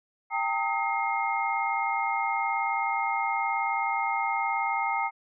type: tone cluster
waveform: sine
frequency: 793 / 912 / 1265 / 2135 Hz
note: G5 / A#5 / D#6 / C7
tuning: +20 / -38 / +28 / +34 cents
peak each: -30 / -29 / -33 / -31 dBFS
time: 0.3-5.11 s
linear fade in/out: 50 ms
effects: none